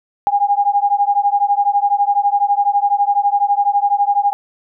sine beating tone pair, 806 / 818 Hz, G5 / G#5, +48 / -26 cents, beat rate 12 Hz, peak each -15 dBFS, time 0.27-4.33 s, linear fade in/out 0 ms, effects none

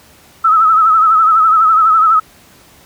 sine tone with vibrato, 1295 Hz, E6, 31 cents flat, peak -6 dBFS, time 0.44-2.2 s, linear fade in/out 10 ms, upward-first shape sine, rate 12 Hz, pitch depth 59 cents each way, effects pink hiss -44 dBFS RMS until 2.85 s + high-pass 60 Hz 12 dB/octave

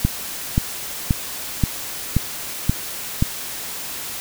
click train, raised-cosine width 5 ms, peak -3 dBFS, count 7, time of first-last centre 0.05-3.225 s, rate 1.89 Hz, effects white hiss -30 dBFS RMS until 4.2 s

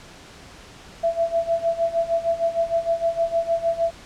sine tone with tremolo, 669 Hz, E5, 25 cents sharp, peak -16 dBFS, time 1.03-3.91 s, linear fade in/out 10 ms, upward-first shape sine, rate 6.5 Hz, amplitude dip 85%, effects pink hiss -44 dBFS RMS until 4.05 s + low-pass 7000 Hz 12 dB/octave

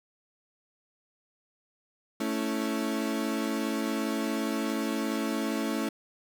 35% pulse chord, A major, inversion none, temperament equal, 220 / 277.2 / 329.6 Hz, A3 / C#4 / E4, 0 / 0 / 0 cents, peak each -30 / -31 / -32 dBFS, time 2.2-5.89 s, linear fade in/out 5 ms, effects none

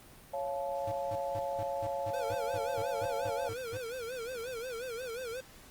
sine chord, Db augmented, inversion none, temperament just, 554.4 / 693 / 866.2 Hz, Db5 / F5 / A5, 0 / -14 / -27 cents, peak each -35 / -38 / -39 dBFS, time 0.33-3.49 s, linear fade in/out 10 ms
square tone bursts, 103.83 Hz, G#2, in tune, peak -40 dBFS, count 13, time 0.87-3.774 s, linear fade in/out 5 ms, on 48 ms, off 190 ms
square tone with vibrato, 484.2 Hz, B4, 34 cents flat, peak -38 dBFS, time 2.13-5.41 s, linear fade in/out 10 ms, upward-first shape sine, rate 5.6 Hz, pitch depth 130 cents each way
effects pink hiss -55 dBFS RMS until 5.7 s + Opus 32 kbps

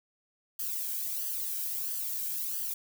violet noise with flanger, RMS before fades -34 dBFS, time 0.59-2.74 s, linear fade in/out 5 ms, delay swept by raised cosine 0.64 to 1.3 ms, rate 1.5 Hz, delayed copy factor +0.65, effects none

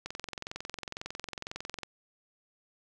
click train, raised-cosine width 0.2 ms, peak -20 dBFS, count 40, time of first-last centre 0.06-1.833 s, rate 22 Hz, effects none

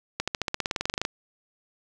accelerating click train, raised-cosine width 0.2 ms, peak -9 dBFS, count 17, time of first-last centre 0.2-1.051 s, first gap 76 ms, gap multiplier 0.95, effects none

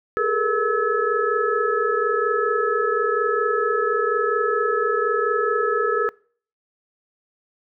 sine tone cluster, 407.9 / 432.2 / 473.2 / 1299 / 1702 Hz, G#4 / A4 / A#4 / E6 / G#6, -31 / -31 / +26 / -26 / +42 cents, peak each -27 / -25 / -24 / -23 / -27 dBFS, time 0.17-6.09 s, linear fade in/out 0 ms, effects noise-tail reverb RT60 0.5 s tail -25 dB re dry

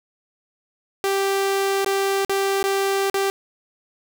sawtooth tone with dropouts, 392 Hz, G4, in tune, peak -15 dBFS, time 1.04-3.3 s, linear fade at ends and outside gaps 0 ms, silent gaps 1.846-1.862 / 2.248-2.295 / 2.628-2.64 / 3.099-3.143 s, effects none

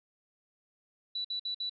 sine tone bursts, 3951 Hz, B7, in tune, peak -32 dBFS, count 4, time 1.15-1.696 s, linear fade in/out 5 ms, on 96 ms, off 54 ms, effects none

